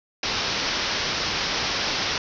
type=low-pass noise; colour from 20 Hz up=white; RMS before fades=-26 dBFS; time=0.23-2.18 s; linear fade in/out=2 ms; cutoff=5800 Hz; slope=96 dB/octave; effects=none